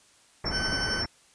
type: low-pass noise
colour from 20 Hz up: pink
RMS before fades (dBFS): -33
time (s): 0.44-1.06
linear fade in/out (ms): 5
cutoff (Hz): 2300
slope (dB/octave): 96
type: tone with tremolo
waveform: sine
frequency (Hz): 5420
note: E8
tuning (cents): +47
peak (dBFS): -27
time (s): 0.45-1.07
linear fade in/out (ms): 20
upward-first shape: sine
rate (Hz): 11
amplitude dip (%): 75
type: tone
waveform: 40% pulse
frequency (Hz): 1524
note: G6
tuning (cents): -49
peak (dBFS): -30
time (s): 0.5-1.04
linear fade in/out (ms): 50
effects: white hiss -59 dBFS RMS until 1.34 s + resampled to 22050 Hz